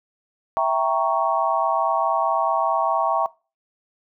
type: chord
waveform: sine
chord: E diminished seventh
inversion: none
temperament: equal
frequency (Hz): 659.3 / 784 / 932.3 / 1108.7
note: E5 / G5 / Bb5 / Db6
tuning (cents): 0 / 0 / 0 / 0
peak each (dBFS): -22 / -24 / -24 / -23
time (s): 0.57-3.26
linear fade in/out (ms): 0
effects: noise-tail reverb RT60 0.3 s tail -21 dB re dry

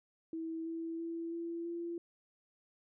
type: tone with pitch steps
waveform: sine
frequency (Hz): 325.4 / 329.2 / 333 / 336.9 / 340.8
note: E4 / E4 / E4 / E4 / F4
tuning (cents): -22 / -2 / +18 / +38 / -42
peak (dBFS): -37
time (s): 0.33-1.98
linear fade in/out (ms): 2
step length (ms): 330
effects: none

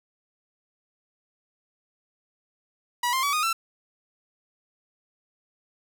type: tone with pitch steps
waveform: sawtooth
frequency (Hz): 970 / 1051.7 / 1140.3 / 1236.3 / 1340.5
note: B5 / C6 / C#6 / D#6 / E6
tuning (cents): -31 / +9 / +49 / -11 / +29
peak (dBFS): -19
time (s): 3.03-3.53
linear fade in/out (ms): 5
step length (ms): 100
effects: none

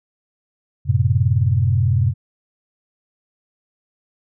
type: chord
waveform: sine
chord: F# diminished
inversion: none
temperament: equal with one note detuned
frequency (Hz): 92.5 / 111.41 / 130.81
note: F#2 / A2 / C3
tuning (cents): 0 / +22 / 0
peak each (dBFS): -18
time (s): 0.85-2.14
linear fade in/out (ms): 50
effects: none

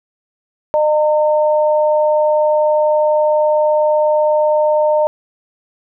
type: tone pair together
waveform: sine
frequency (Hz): 608 / 912.1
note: D#5 / A#5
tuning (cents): -40 / -38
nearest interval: perfect fifth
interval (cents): 702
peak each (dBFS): -11 / -18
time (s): 0.74-5.07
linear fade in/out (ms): 0
effects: none

